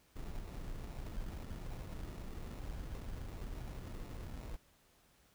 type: noise with sample-and-hold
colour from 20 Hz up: brown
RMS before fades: -44 dBFS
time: 0.15-4.57 s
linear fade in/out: 20 ms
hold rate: 1575 Hz
effects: pink hiss -69 dBFS RMS until 5.34 s